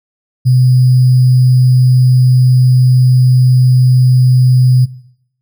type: tone with sample-and-hold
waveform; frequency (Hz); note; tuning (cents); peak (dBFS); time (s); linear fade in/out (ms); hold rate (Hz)
sine; 127; B2; +49; -5; 0.45-4.86; 20; 4900
effects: noise-tail reverb RT60 0.7 s tail -18 dB re dry